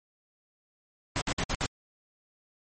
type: noise bursts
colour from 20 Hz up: pink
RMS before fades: -29 dBFS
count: 5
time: 1.16-1.661 s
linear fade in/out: 0 ms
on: 53 ms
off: 59 ms
effects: MP3 32 kbps